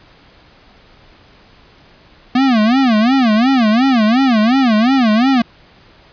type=tone with vibrato; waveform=square; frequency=240 Hz; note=B3; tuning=49 cents flat; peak=-10 dBFS; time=2.35-5.42 s; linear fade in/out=5 ms; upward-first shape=sine; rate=2.8 Hz; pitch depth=220 cents each way; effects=pink hiss -46 dBFS RMS until 6.12 s + resampled to 11025 Hz